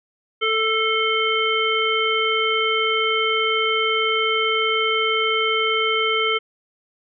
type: harmonic tone with a mistuned harmonic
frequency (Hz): 442.4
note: A4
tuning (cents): +9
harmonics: 1 / 3 / 5 / 7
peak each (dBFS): -23 / -23 / -23 / -23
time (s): 0.41-6.39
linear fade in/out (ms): 20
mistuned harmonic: 5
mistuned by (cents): -34
effects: none